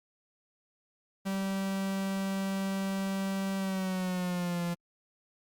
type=tone with pitch glide; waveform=45% pulse; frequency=193.9 to 172.75 Hz; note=G3 to F3; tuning=-19 to -19 cents; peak=-30 dBFS; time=1.25-4.75 s; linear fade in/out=20 ms; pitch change=-200 cents; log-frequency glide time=3.57-4.63 s; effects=Opus 48 kbps